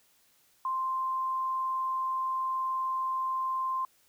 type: tone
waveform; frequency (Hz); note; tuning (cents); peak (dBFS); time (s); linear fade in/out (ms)
sine; 1046.5; C6; 0; -28; 0.65-3.85; 2
effects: white hiss -66 dBFS RMS until 4.08 s